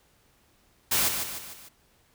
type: noise with echo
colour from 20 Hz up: white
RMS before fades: -24 dBFS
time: 0.91-1.09 s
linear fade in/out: 10 ms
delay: 150 ms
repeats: 4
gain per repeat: -6 dB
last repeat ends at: 1.69 s
effects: pink hiss -64 dBFS RMS until 2.14 s